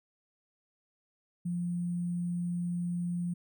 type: tone with sample-and-hold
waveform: sine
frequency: 174.61 Hz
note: F3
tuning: in tune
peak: -30 dBFS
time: 1.45-3.34 s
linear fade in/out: 10 ms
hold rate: 8820 Hz
effects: none